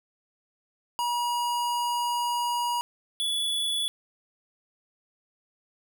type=tone pair in turn; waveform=square; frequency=960 / 3425 Hz; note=B5 / A7; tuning=-49 / -47 cents; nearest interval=octave + minor seventh; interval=2202 cents; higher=second; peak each=-26 dBFS; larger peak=neither; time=0.99-2.81 / 3.2-3.88 s; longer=first; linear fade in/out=0 ms; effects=none